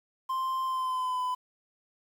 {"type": "tone with pitch glide", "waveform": "triangle", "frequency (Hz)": [1046.5, 1004.4], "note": ["C6", "B5"], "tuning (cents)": [0, 29], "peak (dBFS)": -26, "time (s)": [0.29, 1.35], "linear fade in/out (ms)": 10, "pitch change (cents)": -71, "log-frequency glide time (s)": [0.65, 1.2], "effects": ["9-bit"]}